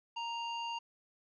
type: tone with band-pass filter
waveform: square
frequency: 932.3 Hz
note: A#5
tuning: in tune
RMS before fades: -39 dBFS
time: 0.16-0.79 s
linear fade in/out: 10 ms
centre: 2100 Hz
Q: 1.2
effects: resampled to 16000 Hz + 12-bit